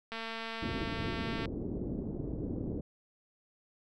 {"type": "click train", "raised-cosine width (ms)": 0.3, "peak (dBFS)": -24, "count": 303, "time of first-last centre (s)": [0.12, 1.456], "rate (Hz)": 226}
{"type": "low-pass noise", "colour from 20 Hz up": "white", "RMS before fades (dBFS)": -37, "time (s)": [0.62, 2.81], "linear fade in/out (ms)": 5, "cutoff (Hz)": 370, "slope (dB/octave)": 24}
{"effects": []}